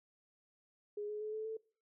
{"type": "tone with pitch steps", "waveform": "sine", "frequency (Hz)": [415.3, 421.8, 428.5, 435.2, 442], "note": ["G#4", "G#4", "A4", "A4", "A4"], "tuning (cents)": [0, 27, -46, -19, 8], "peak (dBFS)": -38, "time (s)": [0.97, 1.57], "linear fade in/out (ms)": 5, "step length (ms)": 120, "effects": ["noise-tail reverb RT60 0.4 s tail -22 dB re dry"]}